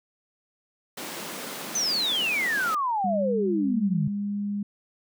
pink high-pass noise, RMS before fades -36 dBFS, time 0.97-2.75 s, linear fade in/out 5 ms, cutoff 190 Hz, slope 24 dB/octave
sine exponential sweep, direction down, 6272 to 138.7 Hz, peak -23 dBFS, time 1.75-4.08 s, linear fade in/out 5 ms
sine tone with pitch glide, 200 to 203.7 Hz, G3 to G#3, +35 to -33 cents, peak -26 dBFS, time 3.04-4.63 s, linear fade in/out 5 ms, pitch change +32 cents, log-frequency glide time 3.19-4.38 s
effects none

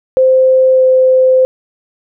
sine tone with pitch glide, 520 to 517 Hz, C5 to C5, -11 to -21 cents, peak -5 dBFS, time 0.17-1.45 s, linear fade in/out 0 ms, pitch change -10 cents, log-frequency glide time 0.73-0.83 s, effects none

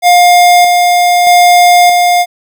square tone with tremolo, 708 Hz, F5, 23 cents sharp, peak -3 dBFS, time 0.02-2.26 s, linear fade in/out 50 ms, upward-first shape square, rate 0.8 Hz, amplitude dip 30%, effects none

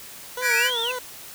20% pulse tone with vibrato, 481.9 Hz, B4, 43 cents flat, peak -23 dBFS, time 0.37-0.99 s, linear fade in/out 5 ms, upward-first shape sine, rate 4 Hz, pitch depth 91 cents each way
square chord, G# half-diminished seventh, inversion third, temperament equal with one note detuned, 1480 / 1661.2 / 1933.8 / 2349 Hz, F#6 / G#6 / B6 / D7, 0 / 0 / -37 / 0 cents, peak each -26 dBFS, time 0.41-0.71 s, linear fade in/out 50 ms
sine linear two-way sweep, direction up then down, 2217 to 3637 to 2486 Hz, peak -24 dBFS, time 0.5-0.92 s, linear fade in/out 10 ms, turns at 0.81 s
effects white hiss -41 dBFS RMS until 1.34 s

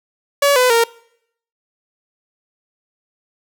sawtooth tone with pitch steps, 567 / 503 / 463 Hz, C#5 / B4 / A#4, +39 / +32 / -12 cents, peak -7 dBFS, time 0.42-0.84 s, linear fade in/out 5 ms, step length 140 ms, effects noise-tail reverb RT60 0.7 s tail -23 dB re dry

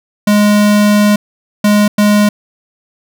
square tone bursts at uneven times, 207.7 Hz, G#3, in tune, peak -7 dBFS, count 3, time 0.27-1.16 / 1.64-1.88 / 1.98-2.29 s, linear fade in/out 5 ms, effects none

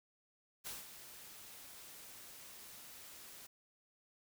white noise with ADSR envelope, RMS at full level -44 dBFS, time 0.64-3.47 s, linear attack 28 ms, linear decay 180 ms, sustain -10 dB, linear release 9 ms, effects none

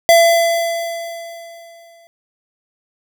square tone with exponential decay, 674 Hz, E5, 38 cents sharp, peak -6 dBFS, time 0.09-2.07 s, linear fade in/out 0 ms, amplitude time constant 430 ms, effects none

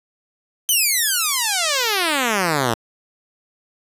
5% pulse exponential sweep, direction down, 3136 to 110 Hz, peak -6 dBFS, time 0.69-2.74 s, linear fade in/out 0 ms, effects resampled to 32000 Hz

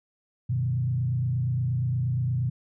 sine tone with frequency modulation, 124.6 Hz, B2, 16 cents sharp, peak -23 dBFS, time 0.49-2.5 s, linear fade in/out 10 ms, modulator 28.5 Hz, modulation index 0.78, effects none

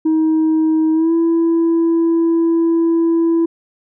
sine tone with pitch glide, 316.6 to 332.3 Hz, D#4 to E4, +30 to +14 cents, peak -9 dBFS, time 0.05-3.46 s, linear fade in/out 10 ms, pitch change +84 cents, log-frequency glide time 0.93-1.13 s, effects tanh soft clip ceiling -10 dBFS

